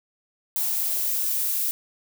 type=noise with high-pass filter sweep; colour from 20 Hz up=violet; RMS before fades=-25 dBFS; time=0.56-1.71 s; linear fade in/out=0 ms; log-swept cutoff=890 to 300 Hz; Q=9.5; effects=none